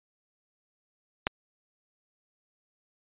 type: clicks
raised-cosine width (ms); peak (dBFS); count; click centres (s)
0.3; -8 / -25; 2; 1.269 / 1.274
effects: resampled to 8000 Hz